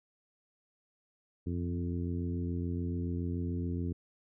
harmonic tone with a mistuned harmonic, 87 Hz, F2, 6 cents flat, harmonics 1 / 2 / 3 / 4 / 5, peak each -34 / -38 / -38 / -43 / -48 dBFS, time 1.46-3.93 s, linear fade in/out 10 ms, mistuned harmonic 1, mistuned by +33 cents, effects none

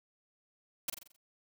white noise with echo, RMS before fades -33 dBFS, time 0.88-0.9 s, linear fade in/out 5 ms, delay 44 ms, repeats 6, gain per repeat -6 dB, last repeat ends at 1.164 s, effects none

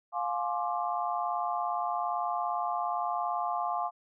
sine chord, D half-diminished seventh, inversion first, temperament just, 704.8 / 845.8 / 1057.2 / 1174.7 Hz, F5 / Ab5 / C6 / D6, +16 / +31 / +18 / 0 cents, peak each -32 / -35 / -35 / -36 dBFS, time 0.12-3.91 s, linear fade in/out 50 ms, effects none

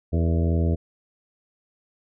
harmonic tone with a mistuned harmonic, 83 Hz, E2, 12 cents sharp, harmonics 1 / 2 / 3 / 4 / 5 / 6 / 7 / 8, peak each -20 / -26 / -30 / -32 / -34 / -36 / -37 / -38 dBFS, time 0.12-0.76 s, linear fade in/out 20 ms, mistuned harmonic 6, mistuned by -54 cents, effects none

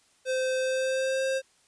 square tone with pitch glide, 518 to 531 Hz, C5 to C5, -17 to +25 cents, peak -26 dBFS, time 0.25-1.42 s, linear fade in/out 50 ms, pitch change +42 cents, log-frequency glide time 0.58-1.24 s, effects white hiss -64 dBFS RMS until 1.67 s + resampled to 22050 Hz

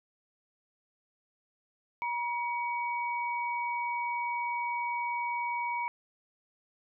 sine tone pair together, 955.2 / 2260 Hz, A#5 / C#7, +42 / +33 cents, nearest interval octave + minor third, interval 1491 cents, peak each -31 / -36 dBFS, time 2.02-5.88 s, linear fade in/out 0 ms, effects none

